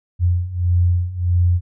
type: beating tone pair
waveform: sine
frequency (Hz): 87.31 / 88.91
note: F2 / F2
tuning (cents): 0 / +31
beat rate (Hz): 1.6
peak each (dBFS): -19 / -16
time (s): 0.19-1.61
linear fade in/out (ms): 50
effects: none